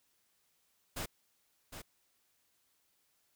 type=noise with echo; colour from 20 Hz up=pink; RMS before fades=-39 dBFS; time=0.96-1.06 s; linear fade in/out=10 ms; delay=760 ms; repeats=1; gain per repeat=-8 dB; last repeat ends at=1.82 s; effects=white hiss -75 dBFS RMS until 3.35 s